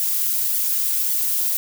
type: noise with flanger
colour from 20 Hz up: violet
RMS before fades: -21 dBFS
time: 0-1.57 s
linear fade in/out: 0 ms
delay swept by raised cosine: 0.74 to 6.24 ms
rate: 1.8 Hz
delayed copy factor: -1
effects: none